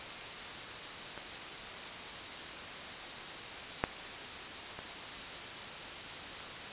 clicks, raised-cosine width 0.5 ms, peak -27 / -12 / -27 dBFS, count 3, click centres 1.177 / 3.839 / 4.79 s, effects white hiss -42 dBFS RMS until 6.72 s + resampled to 8000 Hz

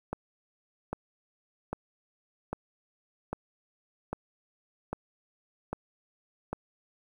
click train, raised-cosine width 1 ms, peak -18 dBFS, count 9, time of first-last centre 0.13-6.53 s, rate 1.25 Hz, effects 9-bit

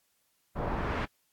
pink noise with low-pass filter sweep, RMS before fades -32 dBFS, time 0.55-1.06 s, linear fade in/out 20 ms, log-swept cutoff 830 to 2100 Hz, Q 1.2, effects white hiss -73 dBFS RMS until 1.32 s + AAC 64 kbps

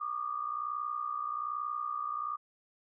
sine tone pair together, 1158.8 / 1220 Hz, D6 / D#6, -24 / -34 cents, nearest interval minor second, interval 90 cents, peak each -37 / -35 dBFS, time 0-2.37 s, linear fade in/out 20 ms, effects none

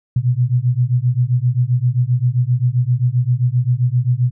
sine beating tone pair, 120.2 / 127.8 Hz, B2 / C3, -46 / -40 cents, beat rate 7.6 Hz, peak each -16 dBFS, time 0.16-4.31 s, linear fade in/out 5 ms, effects none

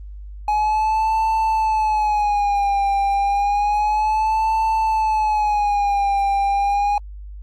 triangle tone with vibrato, 839 Hz, G#5, 17 cents sharp, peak -14 dBFS, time 0.48-6.98 s, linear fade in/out 2 ms, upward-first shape sine, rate 0.3 Hz, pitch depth 92 cents each way, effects added 50 Hz sine -32 dBFS peak until 7.42 s + Opus 24 kbps

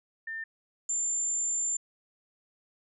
sine tone pair in turn, 1800 / 7229 Hz, A6 / A8, +39 / +46 cents, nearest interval 2 octaves, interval 2407 cents, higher second, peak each -34 / -27 dBFS, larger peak second, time 0.27-0.44 / 0.89-1.77 s, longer second, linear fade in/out 5 ms, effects none

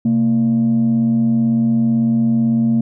sine tone pair together, 131 / 229 Hz, C3 / A#3, +2 / -31 cents, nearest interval minor seventh, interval 967 cents, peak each -19 / -11 dBFS, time 0.05-2.81 s, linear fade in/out 5 ms, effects tanh soft clip ceiling -9 dBFS

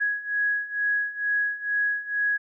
sine beating tone pair, 1665 / 1667.2 Hz, G#6 / G#6, +4 / +6 cents, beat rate 2.2 Hz, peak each -28 / -25 dBFS, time 0-2.38 s, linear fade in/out 20 ms, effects none

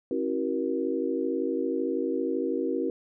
sine tone cluster, 269.5 / 327.5 / 380.2 / 474.6 Hz, C#4 / E4 / F#4 / A#4, -49 / -11 / +47 / +31 cents, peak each -31 dBFS, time 0.11-2.9 s, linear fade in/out 2 ms, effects none

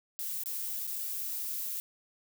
violet noise with dropouts, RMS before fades -36 dBFS, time 0.19-1.8 s, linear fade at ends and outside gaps 0 ms, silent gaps 0.436-0.459 / 0.869-0.875 s, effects none

